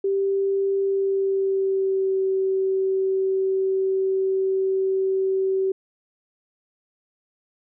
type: tone with pitch glide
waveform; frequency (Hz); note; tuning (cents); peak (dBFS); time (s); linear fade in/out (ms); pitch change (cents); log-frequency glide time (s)
sine; 392 to 382.6; G4 to G4; 0 to -42; -19; 0.04-5.72; 5; -42; 0.8-2.21
effects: none